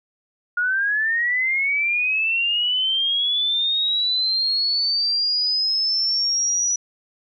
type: linear sweep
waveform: sine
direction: up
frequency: 1425 to 5900 Hz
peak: -18 dBFS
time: 0.57-6.76 s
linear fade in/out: 5 ms
effects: none